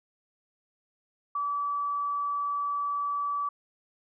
sine tone, 1151 Hz, D6, 35 cents flat, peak -27 dBFS, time 1.35-3.49 s, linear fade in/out 5 ms, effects none

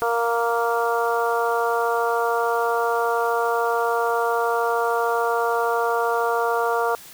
harmonic tone, 233.1 Hz, A#3, in tune, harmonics 2 / 3 / 4 / 5 / 6, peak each -23 / -25 / -26 / -27 / -28 dBFS, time 0.02-6.95 s, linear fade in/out 0 ms, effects white hiss -43 dBFS RMS until 7.13 s

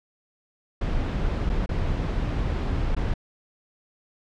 brown noise with dropouts, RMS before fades -25 dBFS, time 0.81-3.14 s, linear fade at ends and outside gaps 5 ms, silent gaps 1.494-1.498 / 1.661-1.69 / 2.949-2.965 s, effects low-pass 4000 Hz 12 dB/octave

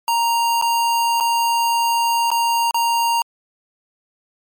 square tone with dropouts, 932.3 Hz, A#5, in tune, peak -16 dBFS, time 0.08-3.22 s, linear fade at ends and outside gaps 1 ms, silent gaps 0.614-0.623 / 1.201-1.207 / 2.304-2.315 / 2.71-2.744 s, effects MP3 96 kbps

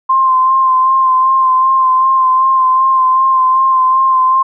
sine tone with vibrato, 1047 Hz, C6, 1 cent sharp, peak -7 dBFS, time 0.09-4.43 s, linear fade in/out 10 ms, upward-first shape sine, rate 2.6 Hz, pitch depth 24 cents each way, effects none

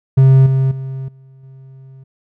triangle tone with level steps, 133.2 Hz, C3, 31 cents sharp, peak -3 / -9 / -20 / -38 / -34 dBFS, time 0.17-2.04 s, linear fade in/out 10 ms, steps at 0.46 / 0.71 / 1.08 / 1.43 s, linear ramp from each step 5 ms, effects none

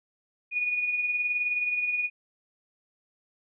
sine tone with tremolo, 2458 Hz, D#7, 22 cents flat, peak -23 dBFS, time 0.51-2.1 s, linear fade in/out 50 ms, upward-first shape sine, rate 19 Hz, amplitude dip 45%, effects none

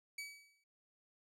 sawtooth tone with exponential decay, 2280 Hz, C#7, 48 cents sharp, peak -37 dBFS, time 0.18-0.64 s, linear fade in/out 5 ms, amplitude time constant 100 ms, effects low-pass 11000 Hz 12 dB/octave

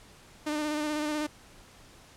sawtooth tone with vibrato, 301.4 Hz, D4, 45 cents sharp, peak -25 dBFS, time 0.46-1.27 s, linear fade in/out 10 ms, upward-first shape square, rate 16 Hz, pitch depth 23 cents each way, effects pink hiss -54 dBFS RMS until 2.16 s + low-pass 10000 Hz 12 dB/octave

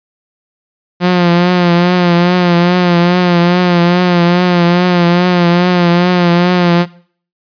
sawtooth tone with vibrato, 176.2 Hz, F3, 16 cents sharp, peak -3 dBFS, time 1-6.86 s, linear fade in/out 50 ms, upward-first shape triangle, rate 2.4 Hz, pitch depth 53 cents each way, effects noise-tail reverb RT60 0.5 s tail -20 dB re dry + resampled to 11025 Hz

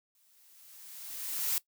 blue noise with exponential growth, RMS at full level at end -29 dBFS, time 0.15-1.58 s, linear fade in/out 1 ms, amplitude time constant 310 ms, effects noise-tail reverb RT60 0.1 s tail -19 dB re dry

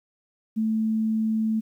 sine tone, 220 Hz, A3, in tune, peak -21 dBFS, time 0.56-1.61 s, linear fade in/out 20 ms, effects 10-bit

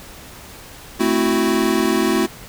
square chord, F# half-diminished seventh, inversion first, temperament equal, 220 / 261.6 / 329.6 / 370 Hz, A3 / C4 / E4 / F#4, 0 / 0 / 0 / 0 cents, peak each -22 / -23 / -21 / -21 dBFS, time 0.99-2.27 s, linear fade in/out 20 ms, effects pink hiss -39 dBFS RMS until 2.48 s

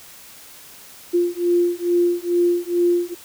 sine beating tone pair, 348.1 / 350.4 Hz, F4 / F4, -6 / +6 cents, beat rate 2.3 Hz, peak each -19 dBFS, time 1.13-3.15 s, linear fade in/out 20 ms, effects white hiss -43 dBFS RMS until 3.24 s

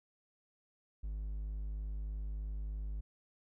triangle tone, 51.6 Hz, G#1, 10 cents flat, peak -35 dBFS, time 1.03-3.01 s, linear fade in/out 10 ms, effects none

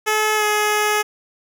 10% pulse tone with pitch glide, 429.6 to 421.5 Hz, A4 to G#4, -41 to +26 cents, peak -8 dBFS, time 0.06-1.03 s, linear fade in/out 20 ms, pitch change -33 cents, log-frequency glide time 0.36-0.44 s, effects none

